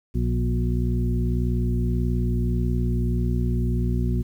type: harmonic tone with a mistuned harmonic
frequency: 60.2 Hz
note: B1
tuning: 44 cents flat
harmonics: 1 / 2 / 3 / 4 / 6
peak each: -23 / -25 / -30 / -29 / -34 dBFS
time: 0.14-4.23 s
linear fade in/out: 20 ms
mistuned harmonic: 3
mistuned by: -15 cents
effects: 9-bit